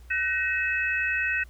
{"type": "tone cluster", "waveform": "sine", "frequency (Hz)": [1514, 1884, 2586], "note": ["F#6", "A#6", "E7"], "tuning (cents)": [39, 18, -34], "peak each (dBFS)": -28, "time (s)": [0.1, 1.44], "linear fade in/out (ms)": 10, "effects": ["added 60 Hz sine -45 dBFS peak until 1.49 s", "pink hiss -60 dBFS RMS until 1.49 s"]}